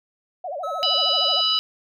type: tone with vibrato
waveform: sine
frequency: 645 Hz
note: E5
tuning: 38 cents flat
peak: -27 dBFS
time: 0.44-1.41 s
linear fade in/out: 5 ms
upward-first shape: sine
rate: 13 Hz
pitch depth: 260 cents each way
type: tone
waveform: triangle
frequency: 1292 Hz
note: E6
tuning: 35 cents flat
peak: -26 dBFS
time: 0.63-1.59 s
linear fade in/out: 10 ms
type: harmonic tone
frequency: 987 Hz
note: B5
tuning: 1 cent flat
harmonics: 3 / 4 / 5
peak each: -21 / -23 / -25 dBFS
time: 0.83-1.59 s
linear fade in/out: 0 ms
effects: none